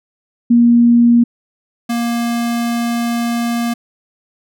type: tone pair in turn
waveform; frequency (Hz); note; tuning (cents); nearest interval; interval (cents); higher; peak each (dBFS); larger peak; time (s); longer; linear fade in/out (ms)
sine / square; 236.9 / 235.4; A#3 / A#3; +28 / +17; unison; 11; first; -6 / -16; first; 0.5-1.24 / 1.89-3.74; second; 10
effects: none